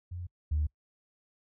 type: tone pair in turn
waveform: sine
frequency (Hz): 88.5 / 75.63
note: F2 / D#2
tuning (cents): +23 / -49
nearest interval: minor third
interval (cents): 272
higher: first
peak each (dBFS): -36 / -25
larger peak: second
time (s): 0.11-0.27 / 0.51-0.67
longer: neither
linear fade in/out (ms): 10
effects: noise-tail reverb RT60 0.1 s tail -25 dB re dry + tanh soft clip ceiling -21 dBFS